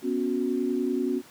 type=chord; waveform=sine; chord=B suspended second; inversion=none; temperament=equal with one note detuned; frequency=246.9 / 277.2 / 366 Hz; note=B3 / C#4 / F#4; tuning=0 / 0 / -19 cents; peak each=-28 dBFS; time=0.02-1.22 s; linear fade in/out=50 ms; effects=pink hiss -51 dBFS RMS until 1.3 s + high-pass 150 Hz 12 dB/octave